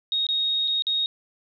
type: tone with dropouts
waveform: sine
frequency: 3743 Hz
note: A#7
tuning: 6 cents sharp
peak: -21 dBFS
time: 0.12-1.06 s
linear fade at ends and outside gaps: 1 ms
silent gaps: 0.267-0.288 / 0.676-0.68 / 0.822-0.868 s
effects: none